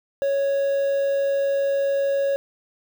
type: tone with quantisation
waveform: triangle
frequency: 554.4 Hz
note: C#5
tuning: in tune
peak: -17 dBFS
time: 0.22-2.36 s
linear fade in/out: 0 ms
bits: 7
effects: none